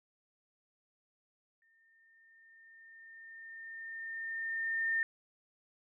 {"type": "tone with exponential growth", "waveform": "sine", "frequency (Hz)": 1814, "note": "A#6", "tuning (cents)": -48, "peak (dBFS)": -28, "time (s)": [1.62, 5.03], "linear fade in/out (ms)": 1, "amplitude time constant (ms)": 740, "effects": []}